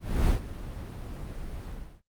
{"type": "noise with ADSR envelope", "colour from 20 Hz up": "brown", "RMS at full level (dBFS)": -22, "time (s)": [0, 2.02], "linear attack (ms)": 280, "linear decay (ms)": 120, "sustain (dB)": -15, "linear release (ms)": 340, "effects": ["noise-tail reverb RT60 0.1 s tail -26 dB re dry", "Opus 32 kbps"]}